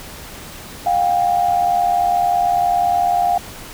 sine tone pair together, 711 / 791 Hz, F5 / G5, +31 / +15 cents, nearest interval major second, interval 184 cents, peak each -15 / -18 dBFS, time 0.86-3.38 s, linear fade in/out 5 ms, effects pink hiss -35 dBFS RMS until 3.73 s

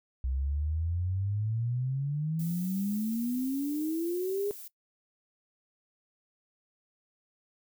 sine exponential sweep, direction up, 63.2 to 415.3 Hz, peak -28 dBFS, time 0.24-4.51 s, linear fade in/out 0 ms
violet noise, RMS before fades -45 dBFS, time 2.39-4.68 s, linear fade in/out 5 ms
effects noise-tail reverb RT60 0.1 s tail -20 dB re dry

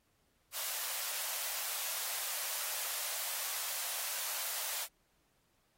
white high-pass noise, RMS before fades -38 dBFS, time 0.52-4.88 s, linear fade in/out 50 ms, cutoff 530 Hz, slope 48 dB/octave, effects pink hiss -75 dBFS RMS until 5.77 s + AAC 48 kbps

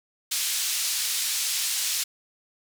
pink band-pass noise, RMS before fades -27 dBFS, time 0.31-2.04 s, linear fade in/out 10 ms, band 3900 to 12000 Hz, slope 12 dB/octave, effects none

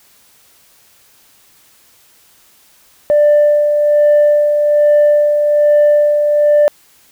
sine tone with tremolo, 591 Hz, D5, 11 cents sharp, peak -4 dBFS, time 3.1-6.68 s, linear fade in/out 0 ms, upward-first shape sine, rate 1.2 Hz, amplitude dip 45%, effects tanh soft clip ceiling -4 dBFS + white hiss -49 dBFS RMS until 7.11 s

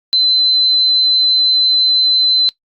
sine tone, 4053 Hz, B7, 44 cents sharp, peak -9 dBFS, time 0.13-2.49 s, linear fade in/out 0 ms, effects noise-tail reverb RT60 0.1 s tail -20 dB re dry + Opus 48 kbps

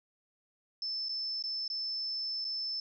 sine tone with dropouts, 5274 Hz, E8, in tune, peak -33 dBFS, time 0.82-2.8 s, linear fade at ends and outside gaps 2 ms, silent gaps 1.086-1.092 / 1.425-1.438 / 1.679-1.7 / 2.445-2.449 s, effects none

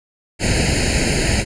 pink noise with comb filter, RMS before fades -17 dBFS, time 0.39-1.45 s, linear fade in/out 50 ms, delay 0.43 ms, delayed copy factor +1, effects resampled to 22050 Hz

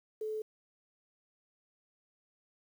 sine tone with quantisation, 432.8 Hz, A4, 29 cents flat, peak -34 dBFS, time 0.21-0.42 s, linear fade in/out 5 ms, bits 10, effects none

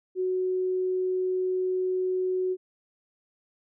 sine tone, 370 Hz, F#4, in tune, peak -24 dBFS, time 0.15-2.57 s, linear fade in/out 50 ms, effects none

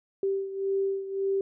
sine beating tone pair, 390 / 391.8 Hz, G4 / G4, -9 / -1 cents, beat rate 1.8 Hz, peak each -27 / -32 dBFS, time 0.23-1.41 s, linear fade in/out 2 ms, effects none

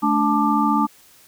sine tone cluster, 216.8 / 291.4 / 876 / 1185 Hz, A3 / D4 / A5 / D6, -25 / -13 / -8 / +15 cents, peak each -21 dBFS, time 0.02-0.87 s, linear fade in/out 20 ms, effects white hiss -51 dBFS RMS until 1.27 s

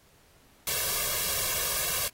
white noise with comb filter, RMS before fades -29 dBFS, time 0.67-2.08 s, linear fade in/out 2 ms, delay 1.8 ms, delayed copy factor +0.9, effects pink hiss -61 dBFS RMS until 2.13 s + AAC 48 kbps

